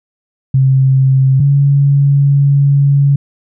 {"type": "tone pair in turn", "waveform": "sine", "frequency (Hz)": [133.2, 140.63], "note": ["C3", "C#3"], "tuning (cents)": [31, 25], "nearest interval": "minor second", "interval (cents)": 94, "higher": "second", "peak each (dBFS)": -6, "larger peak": "neither", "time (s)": [[0.54, 1.4], [1.4, 3.16]], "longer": "second", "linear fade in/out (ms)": 5, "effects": []}